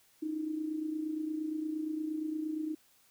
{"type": "tone with amplitude modulation", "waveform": "sine", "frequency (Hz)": 311.1, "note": "D#4", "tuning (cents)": 0, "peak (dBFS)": -30, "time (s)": [0.22, 2.75], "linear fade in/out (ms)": 10, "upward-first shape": "sine", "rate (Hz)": 28.6, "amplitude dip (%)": 60, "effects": ["white hiss -66 dBFS RMS until 3.1 s"]}